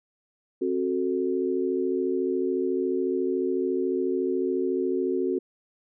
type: chord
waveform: sine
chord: F# diminished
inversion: second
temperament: just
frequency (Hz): 266.4 / 370 / 444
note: C4 / F#4 / A4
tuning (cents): +31 / 0 / +16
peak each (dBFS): -29 / -25 / -31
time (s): 0.61-5.39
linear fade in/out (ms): 10
effects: none